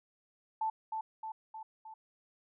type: tone with echo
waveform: sine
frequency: 880 Hz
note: A5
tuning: in tune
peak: -30 dBFS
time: 0.61-0.7 s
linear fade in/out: 5 ms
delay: 310 ms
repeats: 4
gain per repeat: -4 dB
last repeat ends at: 1.94 s
effects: none